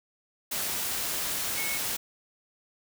sine tone in noise, 2198 Hz, C#7, 15 cents flat, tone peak -33 dBFS, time 1.57-1.78 s, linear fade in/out 10 ms, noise white, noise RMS -31 dBFS, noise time 0.51-1.97 s, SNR -5 dB, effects none

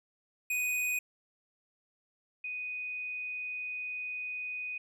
square / sine tone pair in turn, 2489 / 2489 Hz, D#7 / D#7, 0 / 0 cents, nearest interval unison, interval 0 cents, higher neither, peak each -30 / -35 dBFS, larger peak first, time 0.5-0.99 / 2.44-4.78 s, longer second, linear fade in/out 5 ms, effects none

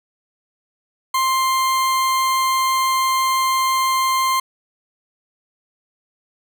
40% pulse tone, 1051 Hz, C6, 7 cents sharp, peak -15 dBFS, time 1.14-4.4 s, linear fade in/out 5 ms, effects none

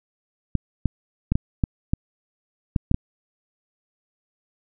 clicks, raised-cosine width 5 ms, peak -7 dBFS, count 9, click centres 0.553 / 0.857 / 1.32 / 1.355 / 1.638 / 1.935 / 2.762 / 2.914 / 2.944 s, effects none

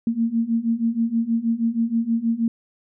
sine beating tone pair, 226.3 / 232.6 Hz, A3 / A#3, +49 / -4 cents, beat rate 6.3 Hz, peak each -23 / -21 dBFS, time 0.07-2.48 s, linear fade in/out 2 ms, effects none

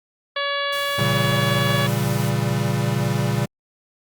harmonic tone, 566 Hz, C#5, 36 cents sharp, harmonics 1 / 2 / 3 / 4 / 5 / 6 / 7 / 8, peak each -27 / -27 / -27 / -32 / -33 / -29 / -36 / -40 dBFS, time 0.36-1.87 s, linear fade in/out 5 ms
white noise, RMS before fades -36 dBFS, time 0.72-2.3 s, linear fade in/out 10 ms
square chord, A# diminished seventh, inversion none, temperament equal, 116.54 / 138.59 / 164.81 / 196 Hz, A#2 / C#3 / E3 / G3, 0 / 0 / 0 / 0 cents, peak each -24 / -24 / -30 / -27 dBFS, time 0.98-3.46 s, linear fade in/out 10 ms
effects Opus 48 kbps

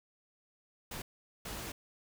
pink noise bursts at uneven times, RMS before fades -42 dBFS, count 2, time 0.91-1.02 / 1.45-1.72 s, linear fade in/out 5 ms, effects none

